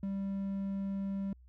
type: tone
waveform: triangle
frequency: 196 Hz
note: G3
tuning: in tune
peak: -31 dBFS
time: 0.03-1.33 s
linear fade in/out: 2 ms
effects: added 62 Hz sine -55 dBFS peak until 1.48 s

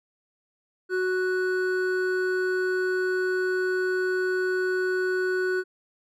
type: tone pair together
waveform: triangle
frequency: 370 / 1480 Hz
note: F#4 / F#6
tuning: 0 / 0 cents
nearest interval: 2 octaves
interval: 2400 cents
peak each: -22 / -27 dBFS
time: 0.89-5.64 s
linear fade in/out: 50 ms
effects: none

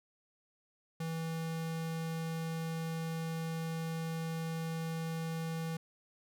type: tone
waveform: square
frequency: 163.1 Hz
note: E3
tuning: 18 cents flat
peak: -36 dBFS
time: 1-5.77 s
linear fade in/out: 5 ms
effects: none

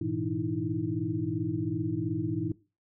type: tone cluster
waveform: sine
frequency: 104.3 / 119.9 / 163.7 / 304.7 / 327.5 Hz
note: G#2 / A#2 / E3 / D#4 / E4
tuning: +8 / +49 / -12 / -36 / -11 cents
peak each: -36 / -36 / -36 / -34 / -33 dBFS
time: 0.01-2.52 s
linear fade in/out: 5 ms
effects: noise-tail reverb RT60 0.3 s tail -19 dB re dry

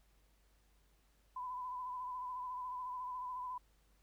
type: tone with vibrato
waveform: sine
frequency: 1003 Hz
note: B5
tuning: 26 cents sharp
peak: -40 dBFS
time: 1.36-3.58 s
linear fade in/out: 5 ms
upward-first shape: sine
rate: 14 Hz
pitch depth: 34 cents each way
effects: added 50 Hz sine -69 dBFS peak until 4.02 s + pink hiss -75 dBFS RMS until 4.02 s

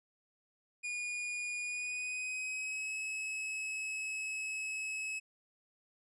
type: tone with pitch glide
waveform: 45% pulse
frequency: 2444 to 2577 Hz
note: D#7 to E7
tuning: -32 to -40 cents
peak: -36 dBFS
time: 0.83-5.2 s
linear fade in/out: 20 ms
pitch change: +92 cents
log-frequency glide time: 1.61-2.95 s
effects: resampled to 24000 Hz

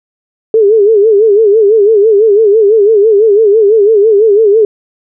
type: tone with vibrato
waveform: sine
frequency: 423.4 Hz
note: G#4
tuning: 33 cents sharp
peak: -3 dBFS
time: 0.54-4.65 s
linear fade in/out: 2 ms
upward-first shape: sine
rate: 6 Hz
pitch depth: 120 cents each way
effects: none

